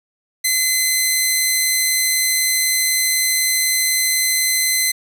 10% pulse tone, 2044 Hz, C7, 41 cents flat, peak -6 dBFS, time 0.44-4.92 s, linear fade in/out 10 ms, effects none

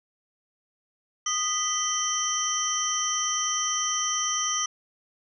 sine tone cluster, 1239 / 1980 / 3102 / 5670 / 6080 Hz, D#6 / B6 / G7 / F8 / F#8, -8 / +4 / -19 / +25 / +46 cents, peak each -30 / -37 / -32 / -31 / -28 dBFS, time 1.26-4.66 s, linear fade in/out 5 ms, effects none

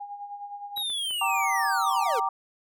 sine tone with tremolo, 814 Hz, G#5, 35 cents flat, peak -33 dBFS, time 0-0.83 s, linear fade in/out 10 ms, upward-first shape sine, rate 9.7 Hz, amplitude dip 60%
square linear sweep, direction down, 3880 to 407.6 Hz, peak -28 dBFS, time 0.76-2.2 s, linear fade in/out 10 ms
clicks, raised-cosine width 0.5 ms, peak -32 dBFS, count 3, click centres 0.775 / 0.901 / 1.108 s
sine chord, G minor, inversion none, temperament equal with one note detuned, 775.4 / 932.3 / 1174.7 Hz, G5 / Bb5 / D6, -19 / 0 / 0 cents, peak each -28 dBFS, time 1.21-2.29 s, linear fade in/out 5 ms
effects none

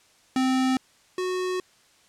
square tone pair in turn, 259.9 / 367.6 Hz, C4 / F#4, -11 / -11 cents, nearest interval tritone, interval 600 cents, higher second, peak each -21 / -26 dBFS, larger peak first, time 0.36-0.77 / 1.18-1.6 s, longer second, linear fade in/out 2 ms, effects white hiss -59 dBFS RMS until 2.08 s + low-pass 8000 Hz 12 dB/octave

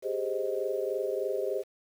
sine chord, Ab major seventh, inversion third, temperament equal, 392 / 415.3 / 523.3 / 622.3 Hz, G4 / Ab4 / C5 / Eb5, 0 / 0 / 0 / 0 cents, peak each -33 / -34 / -33 / -36 dBFS, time 0.02-1.64 s, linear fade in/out 50 ms, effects 9-bit

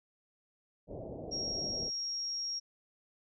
white low-pass noise, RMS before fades -43 dBFS, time 0.87-1.91 s, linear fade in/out 50 ms, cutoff 670 Hz, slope 48 dB/octave
sine tone, 5588 Hz, F8, in tune, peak -34 dBFS, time 1.31-2.6 s, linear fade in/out 20 ms
effects none

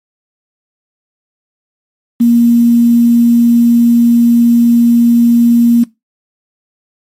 sine tone with quantisation, 235.8 Hz, A#3, 20 cents sharp, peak -4 dBFS, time 2.2-5.84 s, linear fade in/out 10 ms, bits 5, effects noise-tail reverb RT60 0.2 s tail -20 dB re dry + MP3 64 kbps

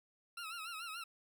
20% pulse tone with vibrato, 1335 Hz, E6, 22 cents sharp, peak -38 dBFS, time 0.37-1.04 s, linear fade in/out 5 ms, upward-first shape sine, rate 6.9 Hz, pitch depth 98 cents each way, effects none

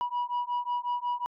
sine beating tone pair, 970 / 975.5 Hz, B5 / B5, -31 / -22 cents, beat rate 5.5 Hz, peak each -29 dBFS, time 0.01-1.26 s, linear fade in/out 0 ms, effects tanh soft clip ceiling -25 dBFS

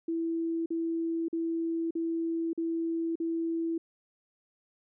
sine tone bursts, 330.4 Hz, E4, 4 cents sharp, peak -28 dBFS, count 6, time 0.08-3.78 s, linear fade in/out 5 ms, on 580 ms, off 44 ms, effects none

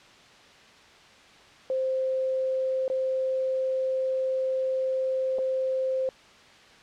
sine tone with dropouts, 523.3 Hz, C5, in tune, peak -24 dBFS, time 1.7-6.09 s, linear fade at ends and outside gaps 1 ms, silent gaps 2.88-2.9 / 5.385-5.389 s, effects white hiss -52 dBFS RMS until 6.82 s + low-pass 4000 Hz 12 dB/octave

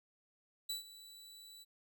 sawtooth tone with ADSR envelope, 3951 Hz, B7, in tune, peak -33 dBFS, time 0.69-1.65 s, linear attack 8 ms, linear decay 130 ms, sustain -17 dB, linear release 29 ms, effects none

